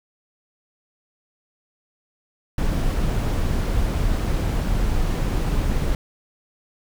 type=noise; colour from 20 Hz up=brown; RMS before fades=-21 dBFS; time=2.58-5.95 s; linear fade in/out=2 ms; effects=none